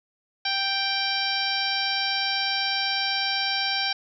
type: harmonic tone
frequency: 784 Hz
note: G5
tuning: in tune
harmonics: 1 / 2 / 3 / 4 / 5 / 6 / 7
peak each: -31 / -31 / -31 / -31 / -31 / -31 / -31 dBFS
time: 0.45-3.93 s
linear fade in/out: 5 ms
effects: none